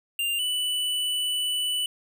square tone pair in turn, 2794 / 2975 Hz, F7 / F#7, 0 / +9 cents, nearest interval minor second, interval 109 cents, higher second, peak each -25 dBFS, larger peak neither, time 0.19-0.39 / 0.39-1.86 s, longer second, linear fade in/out 2 ms, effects none

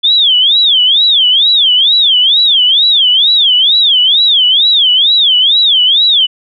sine tone with vibrato, 3400 Hz, G#7, 40 cents sharp, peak -5 dBFS, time 0.03-6.27 s, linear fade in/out 20 ms, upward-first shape sine, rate 2.2 Hz, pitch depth 250 cents each way, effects none

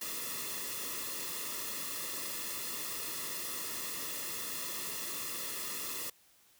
white noise with comb filter, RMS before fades -39 dBFS, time 0.01-6.1 s, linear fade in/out 5 ms, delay 1.3 ms, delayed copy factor -0.8, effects white hiss -65 dBFS RMS until 6.59 s

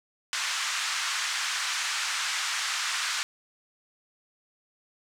pink band-pass noise, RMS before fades -30 dBFS, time 0.33-3.23 s, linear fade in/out 0 ms, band 1200 to 7800 Hz, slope 24 dB/octave, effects none

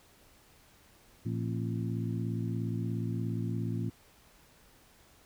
harmonic tone with a mistuned harmonic, 57 Hz, A#1, 38 cents flat, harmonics 2 / 3 / 4 / 5 / 6, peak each -33 / -37 / -39 / -41 / -43 dBFS, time 1.25-3.9 s, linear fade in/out 10 ms, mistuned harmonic 5, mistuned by -86 cents, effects pink hiss -61 dBFS RMS until 5.25 s

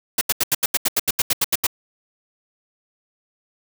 white noise bursts, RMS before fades -18 dBFS, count 14, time 0.18-1.668 s, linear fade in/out 5 ms, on 32 ms, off 80 ms, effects none

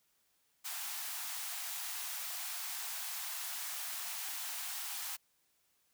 white high-pass noise, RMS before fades -41 dBFS, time 0.64-5.17 s, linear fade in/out 20 ms, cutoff 670 Hz, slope 96 dB/octave, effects white hiss -75 dBFS RMS until 5.93 s

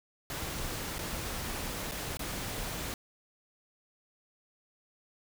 pink noise with dropouts, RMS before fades -37 dBFS, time 0.3-2.94 s, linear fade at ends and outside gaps 1 ms, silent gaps 0.984-0.99 / 1.913-1.919 / 2.171-2.193 s, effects none

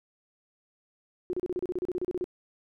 sine tone bursts, 361 Hz, F#4, 43 cents flat, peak -27 dBFS, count 15, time 1.3-2.242 s, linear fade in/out 0 ms, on 32 ms, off 33 ms, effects none

